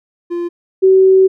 triangle / sine tone pair in turn, 346.2 / 379.9 Hz, F4 / F#4, -15 / +46 cents, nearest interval major second, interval 161 cents, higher second, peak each -15 / -5 dBFS, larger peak second, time 0.3-0.49 / 0.82-1.28 s, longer second, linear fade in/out 20 ms, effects none

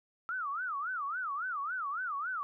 sine tone with vibrato, 1300 Hz, E6, 24 cents flat, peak -33 dBFS, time 0.29-2.43 s, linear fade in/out 0 ms, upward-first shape sine, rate 3.6 Hz, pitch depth 280 cents each way, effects none

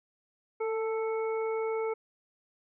harmonic tone with a mistuned harmonic, 440.8 Hz, A4, 3 cents sharp, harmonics 1 / 2 / 3 / 5, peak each -29 / -39 / -42 / -44 dBFS, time 0.6-1.94 s, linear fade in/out 10 ms, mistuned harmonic 1, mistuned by +19 cents, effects none

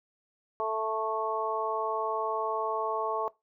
harmonic tone, 220 Hz, A3, in tune, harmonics 2 / 3 / 4 / 5, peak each -33 / -33 / -34 / -33 dBFS, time 0.6-3.28 s, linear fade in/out 0 ms, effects noise-tail reverb RT60 0.2 s tail -20 dB re dry

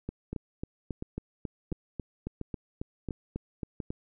two click trains, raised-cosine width 3 ms, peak -22 / -21 dBFS, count 6 / 15, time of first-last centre 0.33-3.802 / 0.09-3.905 s, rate 1.44 / 3.67 Hz, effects none

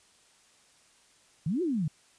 sine exponential two-way sweep, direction up then down, 141.1 to 381.3 to 141.1 Hz, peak -26 dBFS, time 1.46-1.88 s, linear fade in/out 5 ms, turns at 1.62 s, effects white hiss -62 dBFS RMS until 2.18 s + resampled to 22050 Hz

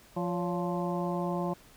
harmonic tone with a mistuned harmonic, 175 Hz, F3, 4 cents sharp, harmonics 1 / 2 / 3 / 4 / 5 / 6, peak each -32 / -35 / -37 / -38 / -39 / -40 dBFS, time 0.16-1.54 s, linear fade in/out 10 ms, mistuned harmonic 3, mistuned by +110 cents, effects pink hiss -57 dBFS RMS until 1.76 s

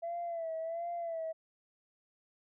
sine tone with vibrato, 668 Hz, E5, 23 cents sharp, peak -34 dBFS, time 0.02-1.33 s, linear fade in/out 20 ms, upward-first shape sine, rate 1.4 Hz, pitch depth 61 cents each way, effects tanh soft clip ceiling -31 dBFS

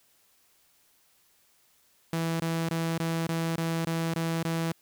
sawtooth tone bursts, 164.7 Hz, E3, 1 cent flat, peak -23 dBFS, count 9, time 2.13-4.72 s, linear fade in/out 2 ms, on 270 ms, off 20 ms, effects white hiss -65 dBFS RMS until 4.81 s

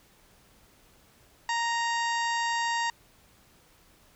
harmonic tone, 932.3 Hz, A#5, in tune, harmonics 1 / 2 / 3 / 4 / 5 / 6 / 7 / 8, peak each -28 / -31 / -38 / -41 / -40 / -44 / -45 / -42 dBFS, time 1.49-2.9 s, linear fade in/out 2 ms, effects pink hiss -60 dBFS RMS until 4.15 s

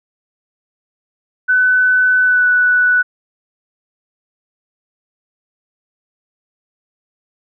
sine tone with pitch glide, 1504 to 1482.4 Hz, F#6 to F#6, +28 to +3 cents, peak -9 dBFS, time 1.48-3.03 s, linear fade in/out 20 ms, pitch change -25 cents, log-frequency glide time 2.21-2.47 s, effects none

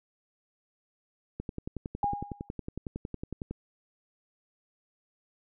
click train, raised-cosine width 3 ms, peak -22 dBFS, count 24, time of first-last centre 1.4-3.51 s, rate 10.9 Hz
sine tone with exponential decay, 815 Hz, G#5, 33 cents flat, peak -23 dBFS, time 2.03-2.49 s, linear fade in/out 2 ms, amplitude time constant 100 ms
effects none

